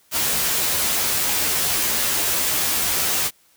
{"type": "noise with comb filter", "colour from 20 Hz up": "white", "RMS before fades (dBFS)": -21, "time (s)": [0.11, 3.31], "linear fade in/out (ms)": 50, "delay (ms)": 13, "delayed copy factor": 0.85, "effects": ["white hiss -58 dBFS RMS until 3.56 s"]}